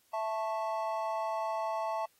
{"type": "chord", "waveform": "triangle", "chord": "A major", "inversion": "second", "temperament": "just", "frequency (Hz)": [660, 880, 1100], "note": ["E5", "A5", "C#6"], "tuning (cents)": [2, 0, -14], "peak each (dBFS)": [-33, -33, -37], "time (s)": [0.13, 2.06], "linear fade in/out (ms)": 10, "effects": ["white hiss -69 dBFS RMS until 2.19 s", "AAC 48 kbps"]}